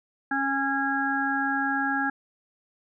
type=harmonic tone; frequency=274.3 Hz; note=C#4; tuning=18 cents flat; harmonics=1 / 3 / 5 / 6; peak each=-29 / -29 / -32 / -27 dBFS; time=0.31-2.1 s; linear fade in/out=5 ms; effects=none